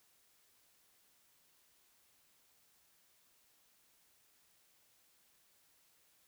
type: silence
effects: white hiss -71 dBFS RMS until 6.27 s